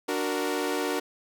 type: chord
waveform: sawtooth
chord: D augmented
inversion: none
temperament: equal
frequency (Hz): 293.7 / 370 / 466.2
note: D4 / F#4 / A#4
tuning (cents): 0 / 0 / 0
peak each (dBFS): -27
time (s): 0.08-1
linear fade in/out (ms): 10
effects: none